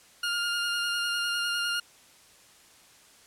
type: tone with vibrato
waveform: 20% pulse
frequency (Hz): 1412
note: F6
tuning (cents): +19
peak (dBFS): -22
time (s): 0.23-1.8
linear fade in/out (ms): 5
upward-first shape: square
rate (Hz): 9.9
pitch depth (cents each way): 13
effects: white hiss -56 dBFS RMS until 3.26 s + low-pass 10000 Hz 12 dB/octave